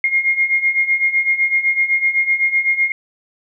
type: beating tone pair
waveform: sine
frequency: 2131 / 2138.9 Hz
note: C7 / C7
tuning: +31 / +38 cents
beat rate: 7.9 Hz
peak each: -19 / -15 dBFS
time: 0.04-2.92 s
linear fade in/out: 2 ms
effects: none